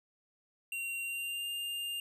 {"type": "tone with pitch glide", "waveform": "square", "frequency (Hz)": [2754, 2805], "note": ["F7", "F7"], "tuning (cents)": [-25, 7], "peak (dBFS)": -36, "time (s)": [0.72, 2], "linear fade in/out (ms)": 2, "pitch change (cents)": 32, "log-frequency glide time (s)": [1.02, 1.47], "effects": []}